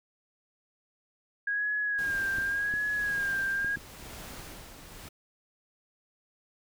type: tone with vibrato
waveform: sine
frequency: 1635 Hz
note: G#6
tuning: 28 cents flat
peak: -27 dBFS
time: 1.47-3.76 s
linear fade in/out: 5 ms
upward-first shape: sine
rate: 0.89 Hz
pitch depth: 57 cents each way
type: noise with tremolo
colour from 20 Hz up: pink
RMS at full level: -43 dBFS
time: 1.98-5.09 s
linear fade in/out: 10 ms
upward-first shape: sine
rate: 0.98 Hz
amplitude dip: 50%
type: clicks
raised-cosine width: 3 ms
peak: -28 dBFS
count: 4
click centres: 2.385 / 2.739 / 3.646 / 3.772 s
effects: none